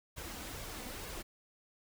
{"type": "noise with flanger", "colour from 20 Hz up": "pink", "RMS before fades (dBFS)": -44, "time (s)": [0.16, 1.23], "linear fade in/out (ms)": 20, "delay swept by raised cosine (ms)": [1.8, 4.1], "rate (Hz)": 2.2, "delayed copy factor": 0.5, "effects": []}